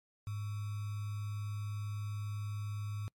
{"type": "tone with sample-and-hold", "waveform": "sine", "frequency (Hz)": 103.83, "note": "G#2", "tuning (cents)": 0, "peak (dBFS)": -36, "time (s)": [0.27, 3.08], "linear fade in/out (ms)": 0, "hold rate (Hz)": 1225, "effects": ["noise-tail reverb RT60 0.1 s tail -26 dB re dry", "MP3 64 kbps"]}